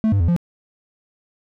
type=tone with pitch steps; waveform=triangle; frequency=219.5 / 99.5 / 84 / 172.9 Hz; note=A3 / G2 / E2 / F3; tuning=-4 / +26 / +33 / -17 cents; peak=-12 dBFS; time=0.04-0.364 s; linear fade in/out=0 ms; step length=81 ms; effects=none